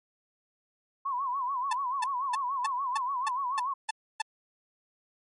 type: tone with vibrato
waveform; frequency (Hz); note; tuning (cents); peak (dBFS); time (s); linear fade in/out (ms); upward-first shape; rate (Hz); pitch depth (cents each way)
sine; 1046.5; C6; 0; -28; 1.05-3.74; 10; sine; 6.9; 130
type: tone bursts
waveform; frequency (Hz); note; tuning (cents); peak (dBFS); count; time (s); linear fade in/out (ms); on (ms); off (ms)
sawtooth; 880; A5; 0; -23; 9; 1.71-4.219; 5; 21; 290
effects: MP3 48 kbps